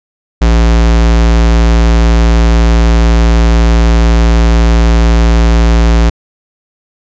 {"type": "tone", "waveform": "square", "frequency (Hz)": 57, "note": "A#1", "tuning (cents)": -38, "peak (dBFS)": -5, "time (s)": [0.41, 6.1], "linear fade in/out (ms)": 10, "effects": ["resampled to 16000 Hz"]}